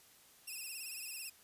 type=tone with vibrato; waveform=5% pulse; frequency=2617 Hz; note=E7; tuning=13 cents flat; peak=-34 dBFS; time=0.47-1.3 s; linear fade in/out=10 ms; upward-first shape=sine; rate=18 Hz; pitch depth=96 cents each way; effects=white hiss -63 dBFS RMS until 1.43 s + resampled to 32000 Hz